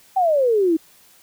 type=exponential sweep; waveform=sine; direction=down; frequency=784 to 311.1 Hz; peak=-14 dBFS; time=0.16-0.77 s; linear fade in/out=10 ms; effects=white hiss -52 dBFS RMS until 1.22 s